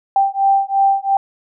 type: beating tone pair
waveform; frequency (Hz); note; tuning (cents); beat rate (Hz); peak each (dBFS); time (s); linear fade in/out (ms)
sine; 784 / 786.9; G5 / G5; 0 / +6; 2.9; -15; 0.16-1.17; 2
effects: none